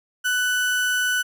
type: tone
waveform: 35% pulse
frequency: 1491 Hz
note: F#6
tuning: 13 cents sharp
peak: -18 dBFS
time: 0.24-1.23 s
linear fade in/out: 20 ms
effects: none